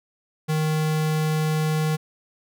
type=tone; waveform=square; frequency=155.56 Hz; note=D#3; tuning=in tune; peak=-21 dBFS; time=0.48-1.97 s; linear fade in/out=20 ms; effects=none